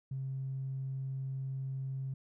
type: tone with tanh clipping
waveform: triangle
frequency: 133.7 Hz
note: C3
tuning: 38 cents sharp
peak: -35 dBFS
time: 0.11-2.14 s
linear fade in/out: 5 ms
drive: 4 dB
effects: none